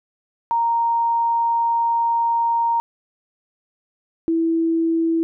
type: tone pair in turn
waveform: sine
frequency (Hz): 930 / 328.8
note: A#5 / E4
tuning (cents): -4 / -4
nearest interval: octave + tritone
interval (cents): 1800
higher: first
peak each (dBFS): -16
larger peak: neither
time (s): 0.51-2.8 / 4.28-5.23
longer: first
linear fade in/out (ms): 0
effects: none